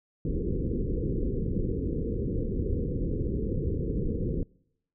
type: low-pass noise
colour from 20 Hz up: pink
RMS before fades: -29 dBFS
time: 0.25-4.43 s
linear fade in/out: 2 ms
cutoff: 500 Hz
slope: 96 dB/octave
effects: noise-tail reverb RT60 0.8 s tail -26 dB re dry